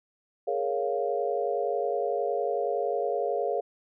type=chord; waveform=sine; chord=Bb minor seventh; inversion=third; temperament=equal; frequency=415.3 / 466.2 / 554.4 / 698.5 Hz; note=Ab4 / Bb4 / Db5 / F5; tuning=0 / 0 / 0 / 0 cents; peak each=-31 dBFS; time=0.47-3.61 s; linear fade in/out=10 ms; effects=none